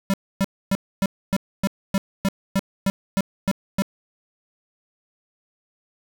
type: tone bursts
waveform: square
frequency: 195.1 Hz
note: G3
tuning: 8 cents flat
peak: -18 dBFS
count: 13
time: 0.1-3.821 s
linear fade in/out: 0 ms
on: 37 ms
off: 270 ms
effects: none